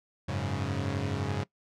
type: chord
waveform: sawtooth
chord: F# suspended second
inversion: none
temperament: equal with one note detuned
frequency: 92.13 / 103.83 / 138.59 Hz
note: F#2 / G#2 / C#3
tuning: -7 / 0 / 0 cents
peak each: -30 dBFS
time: 0.28-1.44 s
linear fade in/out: 10 ms
effects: noise-tail reverb RT60 0.1 s tail -21 dB re dry + low-pass 6000 Hz 12 dB/octave